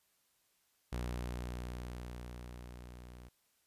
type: tone with level ramp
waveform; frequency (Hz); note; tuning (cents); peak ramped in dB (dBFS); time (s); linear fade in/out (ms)
sawtooth; 60.7; B1; -29; -32 to -47; 0.92-3.29; 10
effects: white hiss -75 dBFS RMS until 3.66 s + resampled to 32000 Hz